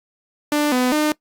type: tone with pitch steps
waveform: sawtooth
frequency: 296.1 / 251.3 / 303.1 Hz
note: D4 / B3 / D#4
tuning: +14 / +30 / -45 cents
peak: -12 dBFS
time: 0.52-1.12 s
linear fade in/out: 2 ms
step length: 200 ms
effects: noise-tail reverb RT60 0.1 s tail -21 dB re dry + Opus 48 kbps